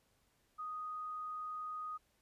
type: tone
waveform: sine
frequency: 1244.5 Hz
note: D#6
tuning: in tune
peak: -40 dBFS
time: 0.58-1.98 s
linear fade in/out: 20 ms
effects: pink hiss -75 dBFS RMS until 2.21 s + resampled to 32000 Hz